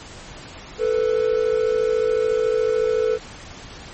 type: tone pair together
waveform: triangle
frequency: 440 / 493.9 Hz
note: A4 / B4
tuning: 0 / 0 cents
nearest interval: major second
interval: 200 cents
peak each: -17 / -19 dBFS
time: 0.78-3.19 s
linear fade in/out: 50 ms
effects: pink hiss -39 dBFS RMS until 3.93 s + MP3 32 kbps